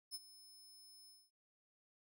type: tone with ADSR envelope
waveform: sawtooth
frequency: 5220 Hz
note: E8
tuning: 18 cents flat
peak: -39 dBFS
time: 0.11-1.31 s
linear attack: 38 ms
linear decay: 34 ms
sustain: -17 dB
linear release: 230 ms
effects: none